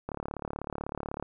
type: click train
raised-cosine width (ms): 1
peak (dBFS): -20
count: 42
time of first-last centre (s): 0.09-1.226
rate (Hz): 36.1
effects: none